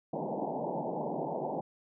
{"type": "band-pass noise", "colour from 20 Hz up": "white", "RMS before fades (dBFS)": -35, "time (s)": [0.13, 1.61], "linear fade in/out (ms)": 5, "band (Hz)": [140, 910], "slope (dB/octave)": 96, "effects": []}